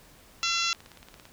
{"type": "harmonic tone", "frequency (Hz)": 679, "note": "F5", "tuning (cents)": -49, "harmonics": [2, 3, 4, 5, 6, 7, 8, 9, 10], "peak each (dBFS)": [-32, -39, -30, -33, -32, -37, -35, -36, -39], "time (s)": [0.43, 0.73], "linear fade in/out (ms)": 0}
{"type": "click train", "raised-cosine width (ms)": 0.2, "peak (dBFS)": -30, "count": 13, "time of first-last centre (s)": [0.58, 1.254], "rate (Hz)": 17.8}
{"effects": ["pink hiss -55 dBFS RMS until 1.32 s"]}